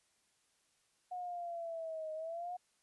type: exponential two-way sweep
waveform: sine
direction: down then up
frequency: 729 to 622.3 to 729 Hz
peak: -39 dBFS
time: 1.11-2.57 s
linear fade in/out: 10 ms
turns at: 2.13 s
effects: white hiss -75 dBFS RMS until 2.82 s + resampled to 24000 Hz